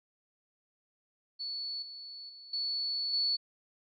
sine tone with level steps, 4433 Hz, C#8, 1 cent flat, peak -35 / -43 / -48 / -31 / -27 dBFS, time 1.39-3.37 s, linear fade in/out 20 ms, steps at 1.82 / 2.29 / 2.53 / 3.13 s, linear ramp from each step 5 ms, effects none

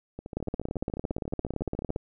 two click trains, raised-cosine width 2 ms, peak -24 / -16 dBFS, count 26 / 29, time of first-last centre 0.19-1.963 / 0.37-1.961 s, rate 14.1 / 17.6 Hz, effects none

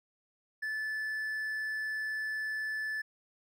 triangle tone, 1742 Hz, A6, 18 cents flat, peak -31 dBFS, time 0.62-3.02 s, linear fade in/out 10 ms, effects none

